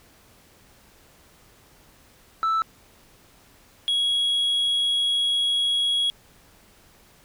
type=tone pair in turn; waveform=sine; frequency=1318.5 / 3322 Hz; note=E6 / G#7; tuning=0 / 0 cents; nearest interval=octave + major third; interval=1600 cents; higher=second; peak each=-17 / -17 dBFS; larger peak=neither; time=2.43-2.62 / 3.88-6.1 s; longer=second; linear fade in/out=0 ms; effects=tanh soft clip ceiling -19 dBFS + pink hiss -55 dBFS RMS until 7.24 s